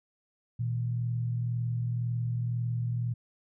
sine tone pair together, 118.65 / 160.6 Hz, A#2 / E3, +31 / -45 cents, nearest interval perfect fourth, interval 524 cents, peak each -28 / -38 dBFS, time 0.59-3.14 s, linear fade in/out 10 ms, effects none

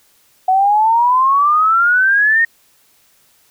sine exponential sweep, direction up, 740 to 1864.7 Hz, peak -9 dBFS, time 0.48-2.45 s, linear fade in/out 5 ms, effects white hiss -54 dBFS RMS until 3.5 s

